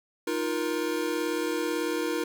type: chord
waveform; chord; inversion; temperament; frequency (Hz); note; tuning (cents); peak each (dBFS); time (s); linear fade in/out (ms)
square; Eb suspended second; none; equal with one note detuned; 311.1 / 349.2 / 472.4; Eb4 / F4 / Bb4; 0 / 0 / +23; -32; 0.27-2.24; 5
effects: none